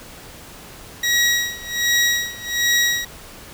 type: tone with tremolo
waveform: 20% pulse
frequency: 1910 Hz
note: A#6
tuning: 42 cents sharp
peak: -9 dBFS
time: 1.03-3.05 s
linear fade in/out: 5 ms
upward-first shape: sine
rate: 1.3 Hz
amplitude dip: 90%
effects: pink hiss -40 dBFS RMS until 3.53 s